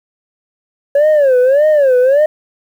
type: tone with vibrato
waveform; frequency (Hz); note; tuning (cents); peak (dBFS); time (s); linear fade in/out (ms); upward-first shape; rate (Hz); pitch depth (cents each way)
sine; 554.4; C#5; 0; -4; 0.95-2.26; 5; sine; 1.7; 190
effects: tanh soft clip ceiling -6 dBFS + 7-bit